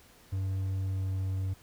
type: tone with pitch glide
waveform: triangle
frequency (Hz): 95.7 to 95.09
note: G2 to F#2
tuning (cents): -41 to +48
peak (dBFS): -27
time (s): 0.32-1.54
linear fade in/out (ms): 10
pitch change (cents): -11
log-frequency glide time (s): 0.83-1.08
effects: pink hiss -58 dBFS RMS until 1.62 s